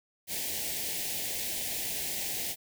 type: band-stop noise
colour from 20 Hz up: white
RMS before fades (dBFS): -34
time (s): 0.27-2.56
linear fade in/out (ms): 50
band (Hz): 840 to 1800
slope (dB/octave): 48
effects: none